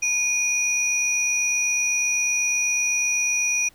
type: tone pair together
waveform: sine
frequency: 2451 / 5816 Hz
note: D#7 / F#8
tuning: -27 / -31 cents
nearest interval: octave + minor third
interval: 1496 cents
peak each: -21 dBFS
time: 0.02-3.69 s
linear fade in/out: 10 ms
effects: tanh soft clip ceiling -15 dBFS + pink hiss -56 dBFS RMS until 3.74 s